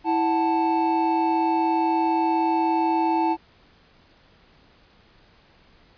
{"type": "tone cluster", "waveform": "triangle", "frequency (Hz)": [328, 743, 880], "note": ["E4", "F#5", "A5"], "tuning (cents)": [-9, 7, 0], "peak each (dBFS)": [-21, -26, -20], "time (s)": [0.04, 3.37], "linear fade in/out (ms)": 50, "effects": ["pink hiss -56 dBFS RMS until 5.97 s", "resampled to 11025 Hz"]}